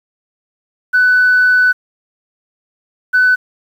sine tone pair in turn, 1496 / 1501.5 Hz, F#6 / F#6, +19 / +25 cents, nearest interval unison, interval 6 cents, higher second, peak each -6 dBFS, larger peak neither, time 0.93-1.73 / 3.13-3.36 s, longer first, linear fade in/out 20 ms, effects tanh soft clip ceiling -4 dBFS + 7-bit

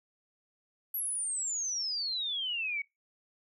sine exponential sweep, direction down, 11840 to 2217 Hz, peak -31 dBFS, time 0.94-2.82 s, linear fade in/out 5 ms, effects noise-tail reverb RT60 0.2 s tail -23 dB re dry

